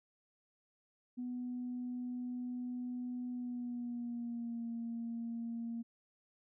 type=tone with pitch glide; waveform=sine; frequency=247.3 to 232.1 Hz; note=B3 to A#3; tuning=+3 to -7 cents; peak=-37 dBFS; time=1.17-5.83 s; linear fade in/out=20 ms; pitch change=-110 cents; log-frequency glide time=3.3-4.67 s; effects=tanh soft clip ceiling -33 dBFS